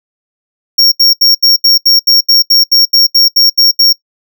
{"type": "tone bursts", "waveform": "square", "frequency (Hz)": 5530, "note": "F8", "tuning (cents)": -18, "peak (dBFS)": -4, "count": 15, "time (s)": [0.78, 3.93], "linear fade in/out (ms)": 10, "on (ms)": 140, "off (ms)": 75, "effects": ["noise-tail reverb RT60 0.1 s tail -21 dB re dry"]}